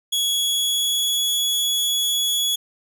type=tone with pitch glide; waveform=sawtooth; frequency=3351 to 3374 Hz; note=G#7 to G#7; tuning=+15 to +27 cents; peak=-16 dBFS; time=0.12-2.56 s; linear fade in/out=10 ms; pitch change=+12 cents; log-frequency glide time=0.3-1.22 s; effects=none